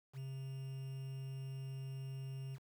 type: tone with quantisation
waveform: triangle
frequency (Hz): 133.9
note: C3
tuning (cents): +40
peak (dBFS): -40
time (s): 0.13-2.59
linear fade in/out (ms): 50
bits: 10
effects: none